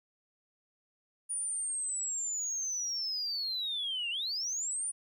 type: linear two-way sweep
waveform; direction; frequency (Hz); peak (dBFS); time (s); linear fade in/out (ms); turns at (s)
sine; down then up; 9570 to 2706 to 9570; -31; 1.29-4.92; 20; 4.1
effects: tanh soft clip ceiling -28 dBFS + 12-bit